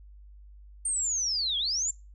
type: linear two-way sweep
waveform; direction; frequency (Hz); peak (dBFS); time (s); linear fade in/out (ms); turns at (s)
sine; down then up; 8870 to 3200 to 7420; -26; 0.85-1.91; 5; 1.58
effects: noise-tail reverb RT60 0.3 s tail -25 dB re dry + added 50 Hz sine -47 dBFS peak until 2.14 s